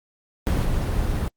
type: noise with level steps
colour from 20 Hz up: brown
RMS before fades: -20 / -23 dBFS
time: 0.47-1.28 s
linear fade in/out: 0 ms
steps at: 0.63 s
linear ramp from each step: 20 ms
effects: Opus 24 kbps